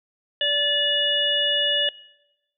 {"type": "harmonic tone", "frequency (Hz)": 580, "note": "D5", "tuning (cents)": -22, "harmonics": [1, 3, 5, 6], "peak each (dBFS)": [-28, -28, -22, -26], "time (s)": [0.41, 1.89], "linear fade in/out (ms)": 2, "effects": ["noise-tail reverb RT60 1.0 s tail -21 dB re dry"]}